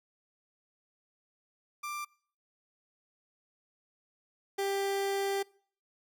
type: tone pair in turn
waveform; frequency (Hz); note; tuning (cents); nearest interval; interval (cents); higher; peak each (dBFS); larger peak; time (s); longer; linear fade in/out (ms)
30% pulse; 1183 / 394.8; D6 / G4; +12 / +12; octave + perfect fifth; 1900; first; -33 / -27; second; 1.83-2.05 / 4.58-5.43; second; 10
effects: noise-tail reverb RT60 0.5 s tail -24 dB re dry